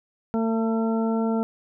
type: harmonic tone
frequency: 224.9 Hz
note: A3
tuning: 38 cents sharp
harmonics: 1 / 2 / 3 / 4 / 6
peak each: -22 / -28 / -32 / -34 / -38 dBFS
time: 0.34-1.43 s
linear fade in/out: 0 ms
effects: none